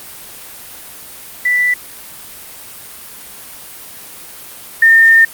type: tone pair in turn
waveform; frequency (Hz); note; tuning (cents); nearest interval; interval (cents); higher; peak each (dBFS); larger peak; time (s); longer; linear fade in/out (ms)
sine; 1977 / 1815.6; B6 / A#6; +1 / -46; minor second; 147; first; -10 / -4; second; 1.45-1.74 / 4.82-5.25; second; 5
effects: white hiss -33 dBFS RMS until 5.33 s + Opus 32 kbps